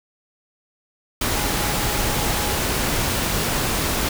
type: tone in noise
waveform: sine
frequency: 830.6 Hz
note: G#5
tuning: in tune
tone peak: -32 dBFS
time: 1.36-2.6 s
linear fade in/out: 5 ms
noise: pink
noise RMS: -22 dBFS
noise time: 1.21-4.09 s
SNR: -13 dB
effects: none